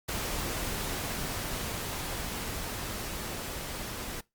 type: noise with level ramp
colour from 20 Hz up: pink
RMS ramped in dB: -33 to -38 dBFS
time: 0.08-4.21 s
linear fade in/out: 10 ms
effects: noise-tail reverb RT60 0.2 s tail -22 dB re dry + Opus 48 kbps